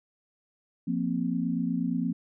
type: chord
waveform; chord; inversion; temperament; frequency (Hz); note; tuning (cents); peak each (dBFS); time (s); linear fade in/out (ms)
sine; F suspended fourth; none; equal; 174.61 / 233.1 / 261.6; F3 / Bb3 / C4; 0 / 0 / 0; -30; 0.87-2.13; 10
effects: none